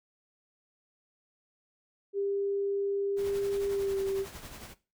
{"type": "tone with pitch glide", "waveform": "sine", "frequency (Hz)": [398.7, 389.6], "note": ["G4", "G4"], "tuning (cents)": [29, -11], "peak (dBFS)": -28, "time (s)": [2.13, 4.26], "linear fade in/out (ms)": 50, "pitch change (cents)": -40, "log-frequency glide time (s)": [3.69, 4]}
{"type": "noise with tremolo", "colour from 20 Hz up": "pink", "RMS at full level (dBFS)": -43, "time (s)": [3.16, 4.75], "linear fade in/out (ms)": 50, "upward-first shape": "triangle", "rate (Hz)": 11, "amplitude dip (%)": 60}
{"effects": ["noise-tail reverb RT60 0.3 s tail -17 dB re dry"]}